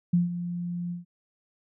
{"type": "tone with ADSR envelope", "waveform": "sine", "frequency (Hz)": 174.61, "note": "F3", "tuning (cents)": 0, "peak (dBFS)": -17, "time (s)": [0.13, 1.05], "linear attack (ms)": 8, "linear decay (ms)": 150, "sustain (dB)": -12, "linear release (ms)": 140, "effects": []}